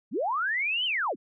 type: linear two-way sweep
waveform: sine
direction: up then down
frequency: 155.56 to 3124 to 155.56 Hz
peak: -25 dBFS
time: 0.11-1.16 s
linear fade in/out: 50 ms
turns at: 0.85 s
effects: none